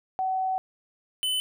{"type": "tone pair in turn", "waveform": ["sine", "square"], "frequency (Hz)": [755, 3020], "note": ["F#5", "F#7"], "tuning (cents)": [35, 35], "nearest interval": "2 octaves", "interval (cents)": 2400, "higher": "second", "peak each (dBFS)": [-24, -25], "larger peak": "first", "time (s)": [[0.19, 0.58], [1.23, 1.4]], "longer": "first", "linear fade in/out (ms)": 0, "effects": []}